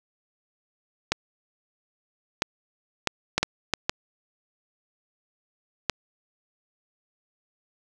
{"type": "clicks", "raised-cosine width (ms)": 0.2, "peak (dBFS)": -4, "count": 8, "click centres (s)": [1.12, 2.421, 3.073, 3.38, 3.43, 3.737, 3.895, 5.897], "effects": []}